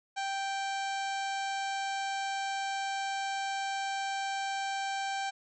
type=harmonic tone with a mistuned harmonic; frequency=784 Hz; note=G5; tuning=in tune; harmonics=1 / 2 / 3 / 4 / 5 / 6 / 7 / 8 / 9 / 10; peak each=-33 / -39 / -43 / -45 / -47 / -49 / -50 / -51 / -52 / -53 dBFS; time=0.16-5.31 s; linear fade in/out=20 ms; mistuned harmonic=6; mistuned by=-89 cents; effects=none